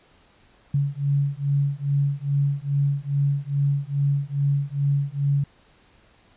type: beating tone pair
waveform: sine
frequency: 140 / 142.4 Hz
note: C#3 / C#3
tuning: +18 / +47 cents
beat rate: 2.4 Hz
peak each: -23 dBFS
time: 0.74-5.44 s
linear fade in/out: 5 ms
effects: pink hiss -57 dBFS RMS until 6.36 s + resampled to 8000 Hz